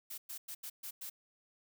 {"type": "noise bursts at uneven times", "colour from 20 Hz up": "blue", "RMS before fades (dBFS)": -44, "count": 6, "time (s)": [[0.1, 0.18], [0.29, 0.38], [0.48, 0.55], [0.63, 0.7], [0.83, 0.91], [1.01, 1.1]], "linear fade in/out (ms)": 10, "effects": []}